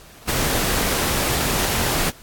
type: noise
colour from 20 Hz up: pink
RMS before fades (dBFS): -21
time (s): 0.27-2.11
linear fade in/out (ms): 20
effects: pink hiss -45 dBFS RMS until 2.22 s + AAC 64 kbps